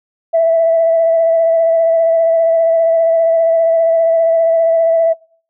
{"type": "tone with vibrato", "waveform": "sine", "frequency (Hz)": 659.3, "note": "E5", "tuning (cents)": 0, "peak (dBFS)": -7, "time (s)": [0.33, 5.14], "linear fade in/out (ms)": 20, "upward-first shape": "sine", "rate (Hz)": 15, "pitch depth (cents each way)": 18, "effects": ["noise-tail reverb RT60 0.5 s tail -25 dB re dry", "tanh soft clip ceiling -3 dBFS"]}